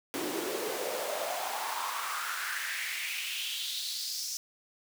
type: noise with high-pass filter sweep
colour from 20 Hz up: pink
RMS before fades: -35 dBFS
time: 0.14-4.37 s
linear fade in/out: 0 ms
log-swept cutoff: 300 to 5700 Hz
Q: 4.1
effects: none